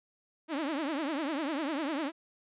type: tone with vibrato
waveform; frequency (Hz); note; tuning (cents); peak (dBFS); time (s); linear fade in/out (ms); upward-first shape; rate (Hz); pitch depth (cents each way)
sawtooth; 298; D4; +25; -27; 0.48-2.12; 50; triangle; 10; 230
effects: resampled to 8000 Hz